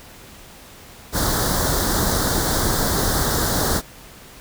pink band-stop noise, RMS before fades -20 dBFS, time 1.12-3.82 s, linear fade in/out 50 ms, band 1800 to 3600 Hz, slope 48 dB/octave, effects pink hiss -43 dBFS RMS until 4.4 s

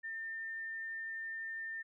sine tone, 1803 Hz, A6, 42 cents sharp, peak -39 dBFS, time 0.03-1.83 s, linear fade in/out 20 ms, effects none

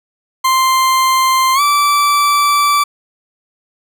40% pulse tone with pitch glide, 1046.5 to 1161.2 Hz, C6 to D6, 0 to -20 cents, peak -9 dBFS, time 0.44-2.84 s, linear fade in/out 10 ms, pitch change +180 cents, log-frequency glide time 1.54-1.61 s, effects none

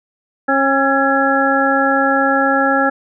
harmonic tone with a mistuned harmonic, 271.6 Hz, C#4, 35 cents flat, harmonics 1 / 2 / 3 / 5 / 6, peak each -18 / -18 / -18 / -18 / -18 dBFS, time 0.48-2.9 s, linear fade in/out 10 ms, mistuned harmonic 6, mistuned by +47 cents, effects none

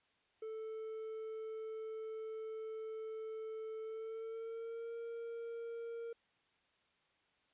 triangle tone with pitch glide, 440 to 463.7 Hz, A4 to A#4, 0 to -9 cents, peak -40 dBFS, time 0.42-6.13 s, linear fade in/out 5 ms, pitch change +91 cents, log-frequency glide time 3.82-4.94 s, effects white hiss -75 dBFS RMS until 7.53 s + resampled to 8000 Hz

